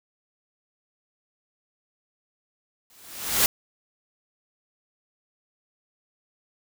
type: noise with exponential growth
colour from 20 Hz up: white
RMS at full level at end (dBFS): -17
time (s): 2.9-3.46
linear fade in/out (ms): 1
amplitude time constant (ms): 120
effects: none